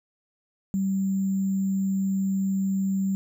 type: tone with sample-and-hold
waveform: sine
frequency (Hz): 193.2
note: G3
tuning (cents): -25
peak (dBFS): -22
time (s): 0.74-3.15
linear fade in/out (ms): 0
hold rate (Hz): 7350
effects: none